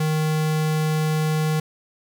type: tone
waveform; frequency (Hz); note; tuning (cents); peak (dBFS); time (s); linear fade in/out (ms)
square; 155.5; D#3; -1; -20; 0-1.6; 5
effects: 8-bit